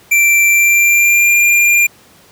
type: tone with pitch glide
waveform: square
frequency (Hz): 2349 to 2396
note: D7 to D7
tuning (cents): 0 to +34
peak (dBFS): -8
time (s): 0.11-1.87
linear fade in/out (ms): 10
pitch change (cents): +34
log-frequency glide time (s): 0.49-1.33
effects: pink hiss -45 dBFS RMS until 2.31 s + high-pass 100 Hz 12 dB/octave